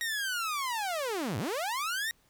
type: linear two-way sweep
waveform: sawtooth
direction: down then up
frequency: 1895 to 91.1 to 1895 Hz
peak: -27 dBFS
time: 0.01-2.11 s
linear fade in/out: 0 ms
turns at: 1.38 s
effects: pink hiss -67 dBFS RMS until 2.29 s